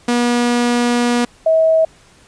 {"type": "tone pair in turn", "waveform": ["sawtooth", "sine"], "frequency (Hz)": [241, 643.4], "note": ["B3", "E5"], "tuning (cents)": [-42, -42], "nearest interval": "octave + perfect fourth", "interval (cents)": 1700, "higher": "second", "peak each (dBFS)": -9, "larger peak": "neither", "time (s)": [[0.08, 1.25], [1.46, 1.85]], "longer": "first", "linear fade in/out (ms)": 5, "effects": ["pink hiss -48 dBFS RMS until 2.27 s", "resampled to 22050 Hz"]}